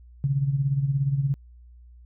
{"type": "tone with tremolo", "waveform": "sine", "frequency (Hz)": 138.59, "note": "C#3", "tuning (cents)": 0, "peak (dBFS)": -18, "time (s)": [0.24, 1.34], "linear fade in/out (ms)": 0, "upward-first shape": "sine", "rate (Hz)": 17, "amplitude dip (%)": 65, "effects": ["added 60 Hz sine -46 dBFS peak until 2.05 s"]}